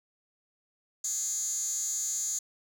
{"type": "tone with high-pass filter", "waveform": "15% pulse", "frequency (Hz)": 415.3, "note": "G#4", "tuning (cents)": 0, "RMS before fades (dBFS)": -32, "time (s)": [1.04, 2.39], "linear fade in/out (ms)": 5, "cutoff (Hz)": 6700, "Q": 8.1, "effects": []}